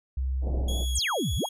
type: tone with pitch glide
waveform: sine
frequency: 65.41 to 63.66 Hz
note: C2 to C2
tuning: 0 to -47 cents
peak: -25 dBFS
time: 0.17-0.99 s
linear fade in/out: 5 ms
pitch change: -47 cents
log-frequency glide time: 0.33-0.74 s
type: low-pass noise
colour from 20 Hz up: pink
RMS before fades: -35 dBFS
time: 0.41-0.86 s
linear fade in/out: 50 ms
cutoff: 730 Hz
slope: 48 dB/octave
type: tone with vibrato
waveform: sawtooth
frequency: 3322 Hz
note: G#7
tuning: in tune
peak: -31 dBFS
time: 0.68-1.49 s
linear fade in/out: 5 ms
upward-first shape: sine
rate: 2 Hz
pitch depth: 24 cents each way
type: exponential two-way sweep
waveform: sine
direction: down then up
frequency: 9397 to 55 to 1018 Hz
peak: -25 dBFS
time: 0.95-1.46 s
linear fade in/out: 5 ms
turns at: 1.35 s
effects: resampled to 32000 Hz